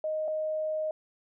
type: tone pair in turn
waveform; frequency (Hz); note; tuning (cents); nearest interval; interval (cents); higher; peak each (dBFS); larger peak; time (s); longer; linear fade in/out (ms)
sine; 622.3 / 622.3; D#5 / D#5; 0 / 0; unison; 0; neither; -28; neither; 0.04-0.28 / 0.28-0.91; second; 2
effects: none